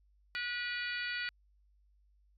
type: harmonic tone with a mistuned harmonic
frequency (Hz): 485.9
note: B4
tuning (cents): -28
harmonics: 3 / 4 / 5 / 6 / 7 / 8 / 9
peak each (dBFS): -39 / -40 / -42 / -46 / -50 / -50 / -45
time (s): 0.35-1.29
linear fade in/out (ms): 0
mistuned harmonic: 9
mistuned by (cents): +46
effects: added 50 Hz sine -65 dBFS peak until 2.37 s + AAC 64 kbps